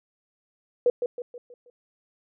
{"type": "tone with echo", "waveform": "sine", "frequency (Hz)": 487.1, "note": "B4", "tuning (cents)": -24, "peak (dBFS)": -16, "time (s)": [0.86, 0.9], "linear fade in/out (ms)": 2, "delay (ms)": 160, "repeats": 5, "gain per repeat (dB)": -7, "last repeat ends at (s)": 1.7, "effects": []}